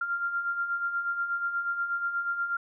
sine beating tone pair, 1385 / 1393.3 Hz, F6 / F6, -15 / -4 cents, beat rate 8.3 Hz, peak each -36 / -28 dBFS, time 0.01-2.57 s, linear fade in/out 5 ms, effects none

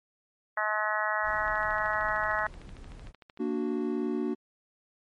harmonic tone, 213.2 Hz, G#3, 46 cents sharp, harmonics 3 / 4 / 5 / 6 / 7 / 8 / 9, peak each -34 / -34 / -34 / -34 / -34 / -34 / -34 dBFS, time 0.57-2.47 s, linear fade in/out 5 ms
brown noise, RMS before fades -45 dBFS, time 1.22-3.13 s, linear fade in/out 50 ms
click train, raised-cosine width 0.3 ms, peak -33 dBFS, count 26, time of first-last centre 1.48-3.374 s, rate 13.2 Hz
triangle chord, Bb augmented, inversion none, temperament equal, 233.1 / 293.7 / 370 Hz, Bb3 / D4 / F#4, 0 / 0 / 0 cents, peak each -30 dBFS, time 3.39-4.35 s, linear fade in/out 20 ms
effects MP3 48 kbps

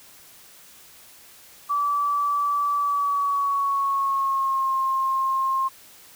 sine tone with pitch glide, 1155 to 1065.3 Hz, D6 to C6, -29 to +31 cents, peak -20 dBFS, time 1.69-5.69 s, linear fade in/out 20 ms, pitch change -140 cents, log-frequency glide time 2.76-4.75 s, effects white hiss -49 dBFS RMS until 6.15 s

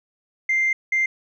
sine tone bursts at uneven times, 2093 Hz, C7, in tune, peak -16 dBFS, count 2, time 0.49-0.73 / 0.92-1.06 s, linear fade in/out 5 ms, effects tanh soft clip ceiling -14 dBFS

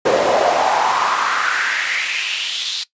brown noise with high-pass filter sweep, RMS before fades -18 dBFS, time 0.05-2.84 s, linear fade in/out 10 ms, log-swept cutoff 480 to 4100 Hz, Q 3.9, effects noise-tail reverb RT60 0.1 s tail -18 dB re dry + resampled to 16000 Hz

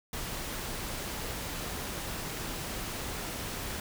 pink noise, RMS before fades -37 dBFS, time 0.13-3.8 s, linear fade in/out 2 ms, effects none

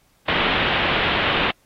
white low-pass noise, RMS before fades -21 dBFS, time 0.28-1.51 s, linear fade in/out 5 ms, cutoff 3400 Hz, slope 48 dB/octave, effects pink hiss -61 dBFS RMS until 1.65 s + AAC 48 kbps

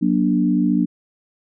sine chord, Gb augmented, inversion none, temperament equal with one note detuned, 185 / 238.8 / 293.7 Hz, Gb3 / Bb3 / D4, 0 / +42 / 0 cents, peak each -19 dBFS, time 0.01-0.86 s, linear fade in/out 20 ms, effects none

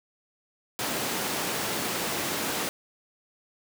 pink high-pass noise, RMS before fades -30 dBFS, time 0.79-2.69 s, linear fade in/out 0 ms, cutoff 210 Hz, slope 12 dB/octave, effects none

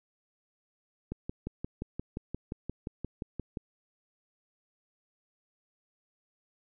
click train, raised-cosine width 3 ms, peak -22 dBFS, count 15, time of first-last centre 1.12-3.572 s, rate 5.71 Hz, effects none

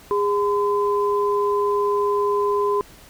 sine tone pair together, 408.9 / 1018.5 Hz, G#4 / C6, -27 / -47 cents, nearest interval octave + major third, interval 1580 cents, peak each -19 / -22 dBFS, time 0.11-2.81 s, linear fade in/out 0 ms, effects pink hiss -47 dBFS RMS until 3.09 s

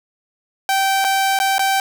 sawtooth tone with dropouts, 777 Hz, G5, 16 cents flat, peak -11 dBFS, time 0.69-1.8 s, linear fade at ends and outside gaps 1 ms, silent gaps 1.043-1.047 / 1.389-1.4 / 1.582-1.593 s, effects none

